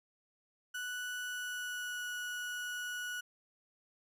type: tone with pitch glide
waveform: 35% pulse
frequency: 1480 to 1466.4 Hz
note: F#6 to F#6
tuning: 0 to -16 cents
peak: -36 dBFS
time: 0.74-3.21 s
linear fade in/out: 10 ms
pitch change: -16 cents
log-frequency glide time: 1.21-2.07 s
effects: none